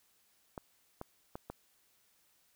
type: clicks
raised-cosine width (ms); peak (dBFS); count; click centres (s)
1; -27; 4; 0.578 / 1.014 / 1.355 / 1.5
effects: white hiss -71 dBFS RMS until 2.55 s